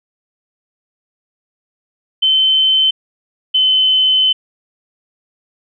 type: tone pair in turn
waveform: sine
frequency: 3074 / 3049 Hz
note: G7 / G7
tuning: -35 / -49 cents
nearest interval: unison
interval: 14 cents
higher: first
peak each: -9 dBFS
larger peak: neither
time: 2.22-2.91 / 3.54-4.33 s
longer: second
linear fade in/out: 10 ms
effects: none